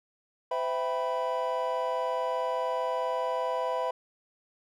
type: chord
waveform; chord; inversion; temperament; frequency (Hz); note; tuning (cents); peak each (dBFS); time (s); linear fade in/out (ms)
triangle; C major seventh; none; equal with one note detuned; 510.7 / 659.3 / 784 / 987.8; C5 / E5 / G5 / B5; -42 / 0 / 0 / 0; -30 / -31 / -36 / -30; 0.51-3.91; 5
effects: none